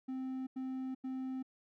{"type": "tone bursts", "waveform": "triangle", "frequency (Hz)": 260.9, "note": "C4", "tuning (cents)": -5, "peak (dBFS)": -35, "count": 3, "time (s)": [0.08, 1.428], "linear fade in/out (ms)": 10, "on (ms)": 390, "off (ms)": 89, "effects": []}